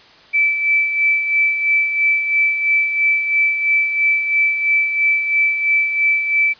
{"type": "tone with tremolo", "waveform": "sine", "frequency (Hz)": 2317, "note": "D7", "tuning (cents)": -24, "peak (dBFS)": -11, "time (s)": [0.33, 6.54], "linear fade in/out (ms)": 20, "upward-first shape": "sine", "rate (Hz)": 3, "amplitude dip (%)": 55, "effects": ["white hiss -46 dBFS RMS until 6.59 s", "resampled to 11025 Hz"]}